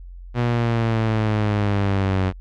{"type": "linear sweep", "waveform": "sawtooth", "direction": "down", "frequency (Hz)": [121.7, 92.5], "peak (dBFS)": -14, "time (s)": [0.34, 2.33], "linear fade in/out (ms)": 50, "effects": ["added 44 Hz sine -35 dBFS peak until 2.4 s", "low-pass 3000 Hz 12 dB/octave"]}